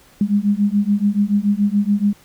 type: beating tone pair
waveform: sine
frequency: 200.8 / 207.8 Hz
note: G3 / G#3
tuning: +42 / +1 cents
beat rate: 7 Hz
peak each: -17 dBFS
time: 0.21-2.13 s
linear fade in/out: 2 ms
effects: pink hiss -50 dBFS RMS until 2.24 s